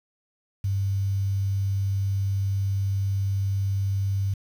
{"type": "tone", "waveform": "sine", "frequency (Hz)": 98, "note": "G2", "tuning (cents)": 0, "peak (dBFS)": -22, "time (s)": [0.64, 4.34], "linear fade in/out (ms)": 5, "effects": ["8-bit"]}